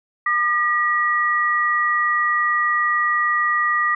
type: tone pair together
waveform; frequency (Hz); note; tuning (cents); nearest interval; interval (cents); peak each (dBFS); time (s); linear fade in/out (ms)
sine; 1208 / 1918.8; D6 / A#6; +48 / +50; minor sixth; 802; -19; 0.26-3.95; 5
effects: none